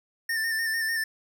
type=tone with vibrato; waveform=square; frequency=1800 Hz; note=A6; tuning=39 cents sharp; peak=-26 dBFS; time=0.29-1.04 s; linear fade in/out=5 ms; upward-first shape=square; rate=6.7 Hz; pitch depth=30 cents each way; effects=none